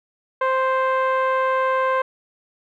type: tone with low-pass filter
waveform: 10% pulse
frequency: 523.3 Hz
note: C5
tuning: in tune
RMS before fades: -20 dBFS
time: 0.41-2.02 s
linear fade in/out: 5 ms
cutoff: 1100 Hz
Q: 1.2
effects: none